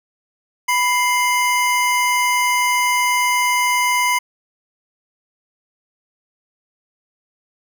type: tone pair together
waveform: square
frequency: 989.2 / 2096 Hz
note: B5 / C7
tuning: +3 / +2 cents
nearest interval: octave + minor second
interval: 1299 cents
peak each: -18 / -19 dBFS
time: 0.68-4.19 s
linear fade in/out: 10 ms
effects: none